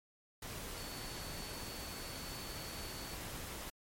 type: tone in noise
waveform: sine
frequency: 4454 Hz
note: C#8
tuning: 7 cents sharp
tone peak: -51 dBFS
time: 0.77-3.15 s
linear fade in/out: 5 ms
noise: pink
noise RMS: -45 dBFS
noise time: 0.42-3.7 s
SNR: -9 dB
effects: MP3 64 kbps